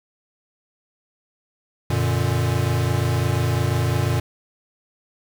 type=chord; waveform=square; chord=Gb augmented; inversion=none; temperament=equal with one note detuned; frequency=92.5 / 118.24 / 146.83 Hz; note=Gb2 / Bb2 / D3; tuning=0 / +25 / 0 cents; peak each=-24 / -22 / -26 dBFS; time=1.9-4.2 s; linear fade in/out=5 ms; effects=7-bit